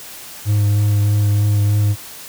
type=tone with vibrato; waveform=triangle; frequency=103.4 Hz; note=G#2; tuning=7 cents flat; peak=-10 dBFS; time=0.45-1.96 s; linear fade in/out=50 ms; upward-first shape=triangle; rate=3.2 Hz; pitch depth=17 cents each way; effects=white hiss -35 dBFS RMS until 2.28 s